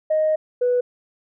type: tone pair in turn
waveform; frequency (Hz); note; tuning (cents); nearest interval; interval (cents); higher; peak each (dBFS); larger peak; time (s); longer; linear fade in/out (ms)
sine; 622.3 / 492.8; D#5 / B4; 0 / -4; major third; 404; first; -15; neither; 0.1-0.36 / 0.61-0.81; first; 10
effects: tanh soft clip ceiling -12 dBFS